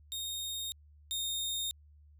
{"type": "tone pair in turn", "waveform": "sawtooth", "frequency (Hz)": [3702, 3682], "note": ["A#7", "A#7"], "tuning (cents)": [-13, -22], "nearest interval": "unison", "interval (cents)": 9, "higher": "first", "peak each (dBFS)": [-33, -30], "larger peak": "second", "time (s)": [[0.12, 0.72], [1.11, 1.71]], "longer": "neither", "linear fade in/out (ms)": 0, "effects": ["added 74 Hz sine -56 dBFS peak until 2.19 s"]}